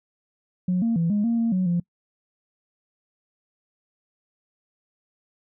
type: tone with pitch steps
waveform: sine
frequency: 181.3 / 230 / 167.1 / 206.9 / 232.4 / 230 / 184.9 / 173.6 Hz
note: F#3 / A#3 / E3 / G#3 / A#3 / A#3 / F#3 / F3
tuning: -35 / -23 / +24 / -6 / -5 / -23 / -1 / -10 cents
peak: -18 dBFS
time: 0.68-1.8 s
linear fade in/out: 5 ms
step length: 140 ms
effects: noise-tail reverb RT60 0.1 s tail -25 dB re dry + tanh soft clip ceiling -16 dBFS